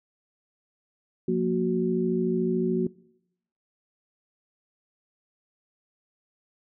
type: tone cluster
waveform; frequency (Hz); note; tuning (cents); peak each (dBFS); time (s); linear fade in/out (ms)
sine; 177.9 / 231.5 / 369.7; F3 / A#3 / F#4; +32 / -12 / -1; -27 / -27 / -25; 1.28-2.87; 5
effects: noise-tail reverb RT60 0.8 s tail -22 dB re dry